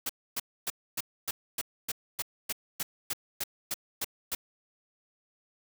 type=noise bursts; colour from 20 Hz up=white; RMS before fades=-32 dBFS; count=15; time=0.06-4.35 s; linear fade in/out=5 ms; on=34 ms; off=270 ms; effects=none